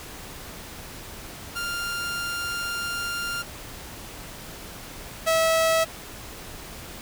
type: tone pair in turn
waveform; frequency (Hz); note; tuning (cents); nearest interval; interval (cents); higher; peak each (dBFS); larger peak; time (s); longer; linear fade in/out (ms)
sawtooth; 1396.9 / 649.8; F6 / E5; 0 / -25; octave + minor second; 1325; first; -24 / -15; second; 1.55-3.43 / 5.26-5.85; first; 20
effects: pink hiss -40 dBFS RMS until 7.01 s